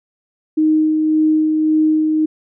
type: tone with tremolo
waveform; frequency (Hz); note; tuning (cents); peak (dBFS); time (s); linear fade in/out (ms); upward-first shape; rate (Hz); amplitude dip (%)
sine; 311.1; D#4; 0; -10; 0.57-2.26; 10; sine; 1.8; 30
effects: none